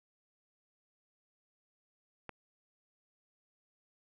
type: click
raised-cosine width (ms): 0.5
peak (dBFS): -27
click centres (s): 2.293
effects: none